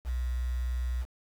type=tone with quantisation; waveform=sine; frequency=61.74 Hz; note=B1; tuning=in tune; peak=-28 dBFS; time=0.04-1.06 s; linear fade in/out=50 ms; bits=8; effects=none